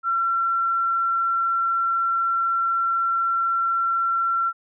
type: tone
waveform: sine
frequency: 1358 Hz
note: F6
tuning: 49 cents flat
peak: -19 dBFS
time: 0.03-4.53 s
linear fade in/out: 50 ms
effects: none